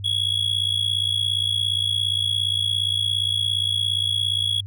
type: tone with amplitude modulation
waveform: triangle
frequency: 3345 Hz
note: G#7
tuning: 12 cents sharp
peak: -15 dBFS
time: 0.04-4.61 s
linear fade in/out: 10 ms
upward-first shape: sine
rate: 57.3 Hz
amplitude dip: 85%
effects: added 99 Hz sine -31 dBFS peak until 4.66 s